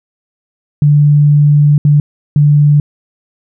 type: tone bursts at uneven times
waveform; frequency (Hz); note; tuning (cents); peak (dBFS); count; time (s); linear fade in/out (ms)
sine; 146.83; D3; 0; -4; 3; 0.82-1.78 / 1.85-2 / 2.36-2.8; 2
effects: none